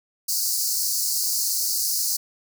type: high-pass noise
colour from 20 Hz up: pink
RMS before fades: -24 dBFS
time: 0.28-2.17 s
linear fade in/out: 10 ms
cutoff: 4400 Hz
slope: 96 dB/octave
effects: none